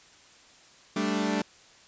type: chord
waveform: sawtooth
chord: G suspended second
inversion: none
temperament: equal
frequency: 196 / 220 / 293.7 Hz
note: G3 / A3 / D4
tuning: 0 / 0 / 0 cents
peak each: -26 dBFS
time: 0.96-1.42 s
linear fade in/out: 5 ms
effects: white hiss -55 dBFS RMS until 1.87 s + resampled to 16000 Hz